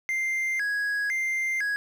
triangle tone with vibrato, 1864.7 Hz, A#6, in tune, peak -23 dBFS, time 0.09-1.76 s, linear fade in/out 0 ms, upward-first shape square, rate 0.99 Hz, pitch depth 200 cents each way, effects 9-bit

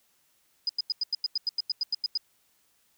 sine tone bursts, 4978 Hz, D#8, in tune, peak -24 dBFS, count 14, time 0.67-2.175 s, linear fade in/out 2 ms, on 23 ms, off 91 ms, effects white hiss -68 dBFS RMS until 2.97 s

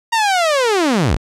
sawtooth linear sweep, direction down, 940 to 32.7 Hz, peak -9 dBFS, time 0.12-1.17 s, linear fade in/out 10 ms, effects low-pass 8000 Hz 12 dB/octave

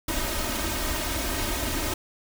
pink noise with comb filter, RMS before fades -28 dBFS, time 0.08-1.94 s, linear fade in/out 5 ms, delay 3.2 ms, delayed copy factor +0.75, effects none

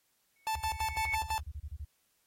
sine tone with exponential growth, 2217 Hz, C#7, in tune, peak -29 dBFS, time 0.36-1.15 s, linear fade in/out 2 ms, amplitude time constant 170 ms
45% pulse tone with tremolo, 880 Hz, A5, in tune, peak -30 dBFS, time 0.47-1.38 s, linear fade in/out 0 ms, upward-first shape square, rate 6 Hz, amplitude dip 80%
sine tone bursts, 73.42 Hz, D2, in tune, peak -37 dBFS, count 16, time 0.55-1.85 s, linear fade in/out 10 ms, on 55 ms, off 28 ms
effects white hiss -74 dBFS RMS until 2.26 s + AAC 48 kbps

